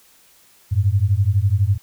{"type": "beating tone pair", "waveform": "sine", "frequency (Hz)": [93.7, 105.7], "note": ["F#2", "G#2"], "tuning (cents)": [22, 31], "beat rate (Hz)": 12, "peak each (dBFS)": -17, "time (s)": [0.71, 1.78], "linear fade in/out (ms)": 20, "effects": ["white hiss -53 dBFS RMS until 1.82 s"]}